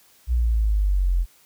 sine exponential sweep, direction down, 61.74 to 42.36 Hz, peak -17 dBFS, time 0.27-1.26 s, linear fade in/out 50 ms, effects white hiss -56 dBFS RMS until 1.45 s

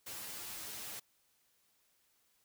white noise with comb filter, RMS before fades -45 dBFS, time 0.06-1 s, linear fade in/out 10 ms, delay 9.4 ms, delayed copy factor +0.85, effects white hiss -74 dBFS RMS until 2.44 s

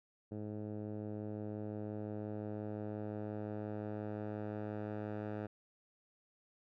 10% pulse tone with low-pass filter sweep, 105.7 Hz, G#2, 31 cents sharp, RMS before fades -42 dBFS, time 0.31-5.47 s, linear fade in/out 10 ms, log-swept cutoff 430 to 1300 Hz, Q 0.74, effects none

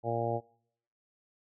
harmonic tone, 116.54 Hz, A#2, in tune, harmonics 1 / 2 / 3 / 4 / 5 / 6 / 7, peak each -36 / -42 / -38 / -36 / -35 / -36 / -37 dBFS, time 0.03-0.41 s, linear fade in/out 50 ms, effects noise-tail reverb RT60 0.7 s tail -25 dB re dry

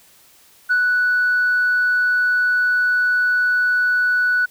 sine tone with ADSR envelope, 1480 Hz, F#6, in tune, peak -11 dBFS, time 0.69-4.46 s, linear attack 24 ms, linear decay 68 ms, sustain -2 dB, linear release 12 ms, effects tanh soft clip ceiling -11 dBFS + white hiss -51 dBFS RMS until 4.5 s

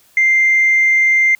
sine tone, 2093 Hz, C7, in tune, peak -8 dBFS, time 0.17-1.35 s, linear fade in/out 2 ms, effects tanh soft clip ceiling -5 dBFS + white hiss -52 dBFS RMS until 1.39 s

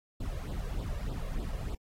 brown noise with flanger, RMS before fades -35 dBFS, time 0.2-1.75 s, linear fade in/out 5 ms, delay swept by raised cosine 0.23 to 1.83 ms, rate 3.3 Hz, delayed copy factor +1, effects AAC 48 kbps

